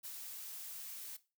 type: noise with ADSR envelope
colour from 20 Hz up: blue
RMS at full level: -45 dBFS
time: 0.03-1.17 s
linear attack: 23 ms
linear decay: 47 ms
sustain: -2 dB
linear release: 11 ms
effects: noise-tail reverb RT60 0.3 s tail -17 dB re dry